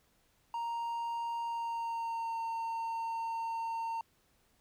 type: tone with pitch glide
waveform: triangle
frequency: 932.3 to 912.6 Hz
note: A#5 to A#5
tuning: 0 to -37 cents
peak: -32 dBFS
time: 0.54-4.01 s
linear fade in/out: 2 ms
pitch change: -37 cents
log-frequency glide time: 1.43-2.39 s
effects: pink hiss -71 dBFS RMS until 4.6 s